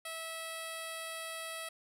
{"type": "tone with low-pass filter", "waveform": "10% pulse", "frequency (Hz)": 651, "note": "E5", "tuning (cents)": -22, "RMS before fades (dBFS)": -42, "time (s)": [0.05, 1.69], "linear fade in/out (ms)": 5, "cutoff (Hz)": 12000, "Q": 2.9, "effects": []}